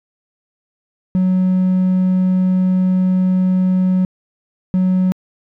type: tone pair in turn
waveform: triangle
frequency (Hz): 185 / 185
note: F#3 / F#3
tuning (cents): 0 / 0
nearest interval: unison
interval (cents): 0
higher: neither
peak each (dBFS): -9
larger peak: neither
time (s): 1.15-4.05 / 4.74-5.12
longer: first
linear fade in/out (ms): 0
effects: tanh soft clip ceiling -5 dBFS